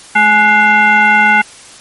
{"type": "tone with frequency modulation", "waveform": "sine", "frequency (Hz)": 1472, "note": "F#6", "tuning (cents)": -9, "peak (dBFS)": -5, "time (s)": [0.15, 1.42], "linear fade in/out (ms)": 10, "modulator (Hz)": 629, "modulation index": 1.4, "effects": ["white hiss -36 dBFS RMS until 1.8 s", "MP3 48 kbps"]}